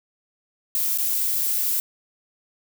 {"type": "noise with dropouts", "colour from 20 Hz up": "violet", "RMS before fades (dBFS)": -23, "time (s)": [0.75, 1.8], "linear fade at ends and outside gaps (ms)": 0, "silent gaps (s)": [0.975, 0.985], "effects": []}